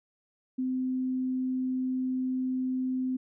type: tone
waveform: sine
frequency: 257.3 Hz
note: C4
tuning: 29 cents flat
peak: -27 dBFS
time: 0.58-3.17 s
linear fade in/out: 10 ms
effects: none